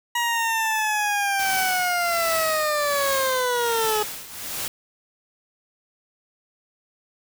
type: linear sweep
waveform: 20% pulse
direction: down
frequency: 957 to 419.8 Hz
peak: -16 dBFS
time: 0.15-4.03 s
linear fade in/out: 5 ms
type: noise with tremolo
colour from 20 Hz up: white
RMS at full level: -28 dBFS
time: 1.39-4.68 s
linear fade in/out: 2 ms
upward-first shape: triangle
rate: 1.3 Hz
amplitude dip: 80%
effects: none